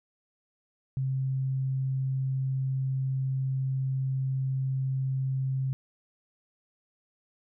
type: tone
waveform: sine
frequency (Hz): 132.8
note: C3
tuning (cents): +26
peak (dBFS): -26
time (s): 0.97-5.73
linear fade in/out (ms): 0
effects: none